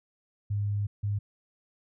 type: tone bursts at uneven times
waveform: sine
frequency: 102.4 Hz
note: G#2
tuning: 24 cents flat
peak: -26 dBFS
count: 2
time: 0.5-0.87 / 1.03-1.19 s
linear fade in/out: 10 ms
effects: none